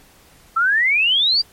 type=exponential sweep; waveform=sine; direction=up; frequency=1300 to 4806 Hz; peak=-13 dBFS; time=0.56-1.42 s; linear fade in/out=10 ms; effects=pink hiss -50 dBFS RMS until 1.52 s + MP3 64 kbps